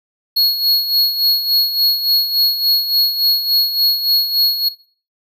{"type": "tone with tremolo", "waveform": "square", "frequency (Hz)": 4327, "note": "C#8", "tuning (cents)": -43, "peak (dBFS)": -10, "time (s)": [0.36, 4.69], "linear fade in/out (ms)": 10, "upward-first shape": "sine", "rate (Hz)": 3.5, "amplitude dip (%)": 65, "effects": ["noise-tail reverb RT60 0.4 s tail -17 dB re dry"]}